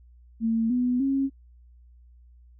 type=tone with pitch steps; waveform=sine; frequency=226 / 247.9 / 271.9 Hz; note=A3 / B3 / C#4; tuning=+47 / +7 / -33 cents; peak=-21 dBFS; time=0.4-1.3 s; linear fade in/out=50 ms; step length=300 ms; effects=noise-tail reverb RT60 0.1 s tail -25 dB re dry + added 60 Hz sine -50 dBFS peak until 2.59 s